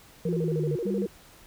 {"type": "tone with vibrato", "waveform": "sine", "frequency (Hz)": 411.7, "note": "G#4", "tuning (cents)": -15, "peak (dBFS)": -28, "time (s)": [0.25, 1.07], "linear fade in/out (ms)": 5, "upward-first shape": "square", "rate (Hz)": 13, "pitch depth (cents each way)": 230}
{"type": "exponential sweep", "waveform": "sine", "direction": "down", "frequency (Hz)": [173.9, 146.83], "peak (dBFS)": -26, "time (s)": [0.25, 0.76], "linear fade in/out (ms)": 5}
{"type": "tone", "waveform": "sine", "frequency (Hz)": 196.9, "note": "G3", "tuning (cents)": 8, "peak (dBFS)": -27, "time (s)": [0.85, 1.06], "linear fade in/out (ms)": 10}
{"effects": ["pink hiss -53 dBFS RMS until 1.46 s"]}